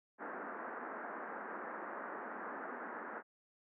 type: band-pass noise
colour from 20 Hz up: white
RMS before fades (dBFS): -45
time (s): 0.18-3.23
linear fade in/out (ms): 50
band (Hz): 210 to 1700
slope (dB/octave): 48
effects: none